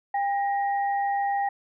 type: tone pair together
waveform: sine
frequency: 801 / 1885.9 Hz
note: G5 / A#6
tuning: +37 / +20 cents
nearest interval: octave + minor third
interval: 1483 cents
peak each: -23 / -34 dBFS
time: 0.14-1.49 s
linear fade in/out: 5 ms
effects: none